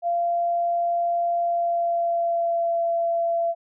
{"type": "tone with pitch glide", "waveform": "sine", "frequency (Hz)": [689, 676.8], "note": ["F5", "E5"], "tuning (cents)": [-24, 45], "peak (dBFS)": -20, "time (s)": [0.02, 3.55], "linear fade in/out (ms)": 50, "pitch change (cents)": -31, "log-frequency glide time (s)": [1.4, 2.81], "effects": []}